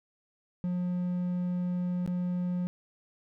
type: tone with dropouts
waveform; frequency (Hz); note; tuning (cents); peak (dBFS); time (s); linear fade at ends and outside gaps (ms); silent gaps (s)
triangle; 178.7; F3; +40; -26; 0.64-2.67; 0; 2.062-2.076
effects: none